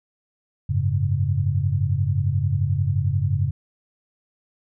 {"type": "chord", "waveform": "sine", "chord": "F# suspended second", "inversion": "none", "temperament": "equal", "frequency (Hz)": [92.5, 103.83, 138.59], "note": ["F#2", "G#2", "C#3"], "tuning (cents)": [0, 0, 0], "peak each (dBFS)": -23, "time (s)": [0.69, 3.51], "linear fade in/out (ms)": 10, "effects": []}